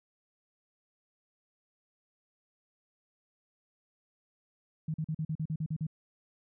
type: tone bursts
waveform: sine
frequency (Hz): 157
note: D#3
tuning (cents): +16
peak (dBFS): -30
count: 10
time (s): 4.88-5.868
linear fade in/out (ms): 5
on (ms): 61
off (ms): 42
effects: none